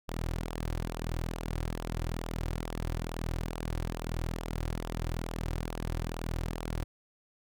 sawtooth tone with flanger, 40.99 Hz, E1, 9 cents flat, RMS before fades -35 dBFS, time 0.08-6.84 s, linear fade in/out 10 ms, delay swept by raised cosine 0.44 to 4.74 ms, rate 2.3 Hz, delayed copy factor -0.5, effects none

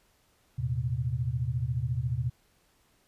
sine tone cluster, 80.5 / 114.8 / 129 Hz, E2 / A#2 / C3, -41 / -26 / -24 cents, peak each -36 / -31 / -30 dBFS, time 0.58-2.3 s, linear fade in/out 10 ms, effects pink hiss -67 dBFS RMS until 3.07 s + resampled to 32000 Hz

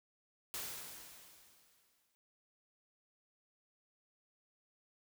white noise with exponential decay, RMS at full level -41 dBFS, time 0.54-2.15 s, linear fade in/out 0 ms, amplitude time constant 350 ms, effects none

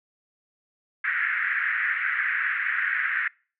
white band-pass noise, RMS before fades -26 dBFS, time 1.04-3.28 s, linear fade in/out 5 ms, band 1500 to 2000 Hz, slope 48 dB/octave, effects noise-tail reverb RT60 0.4 s tail -26 dB re dry

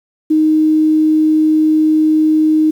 sine tone, 311.1 Hz, D#4, in tune, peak -8 dBFS, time 0.3-2.71 s, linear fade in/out 10 ms, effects 7-bit

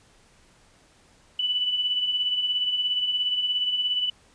sine beating tone pair, 2960 / 2977 Hz, F#7 / F#7, 0 / +10 cents, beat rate 17 Hz, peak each -32 / -23 dBFS, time 1.39-4.1 s, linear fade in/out 5 ms, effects pink hiss -58 dBFS RMS until 4.34 s + resampled to 22050 Hz

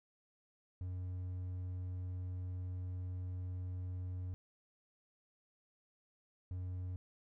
triangle tone bursts at uneven times, 91.1 Hz, F#2, 26 cents flat, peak -37 dBFS, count 2, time 0.81-4.34 / 6.51-6.96 s, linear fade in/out 0 ms, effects none

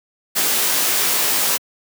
white noise with comb filter, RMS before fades -18 dBFS, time 0.35-1.58 s, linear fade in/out 20 ms, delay 19 ms, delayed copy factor +0.8, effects high-pass 200 Hz 12 dB/octave

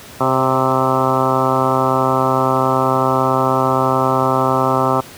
harmonic tone with a mistuned harmonic, 130.81 Hz, C3, in tune, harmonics 1 / 2 / 3 / 4 / 5 / 6 / 7 / 8 / 9 / 10, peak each -22 / -22 / -22 / -22 / -22 / -22 / -22 / -22 / -22 / -22 dBFS, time 0.2-5.01 s, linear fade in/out 10 ms, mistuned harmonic 4, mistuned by +23 cents, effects pink hiss -37 dBFS RMS until 5.17 s + high-pass 80 Hz 12 dB/octave

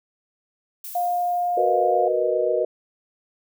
violet noise with exponential decay, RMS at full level -34 dBFS, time 0.84-2.32 s, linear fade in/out 5 ms, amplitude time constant 320 ms
sine tone, 708 Hz, F5, 23 cents sharp, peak -20 dBFS, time 0.95-2.08 s, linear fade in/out 5 ms
sine chord, B major seventh, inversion second, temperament equal, 370 / 466.2 / 493.9 / 622.3 Hz, F#4 / A#4 / B4 / D#5, 0 / 0 / 0 / 0 cents, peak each -26 / -25 / -24 / -23 dBFS, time 1.57-2.65 s, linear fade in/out 5 ms
effects none

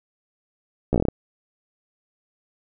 slowing click train, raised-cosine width 2 ms, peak -7 dBFS, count 8, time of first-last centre 0.93-1.085 s, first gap 14 ms, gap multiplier 1.15, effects none

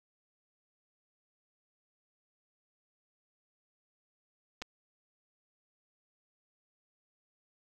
clicks, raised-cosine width 0.2 ms, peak -23 dBFS, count 2, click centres 4.618 / 4.622 s, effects none

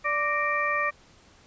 harmonic tone with a mistuned harmonic, 587.3 Hz, D5, in tune, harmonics 1 / 2 / 3 / 4, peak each -32 / -27 / -28 / -30 dBFS, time 0.04-0.91 s, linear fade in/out 20 ms, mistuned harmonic 3, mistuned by +85 cents, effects pink hiss -56 dBFS RMS until 1.46 s + resampled to 16000 Hz

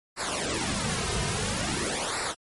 pink noise with flanger, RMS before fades -29 dBFS, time 0.16-2.35 s, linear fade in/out 50 ms, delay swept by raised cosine 0.31 to 3.61 ms, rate 0.49 Hz, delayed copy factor -0.8, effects MP3 48 kbps

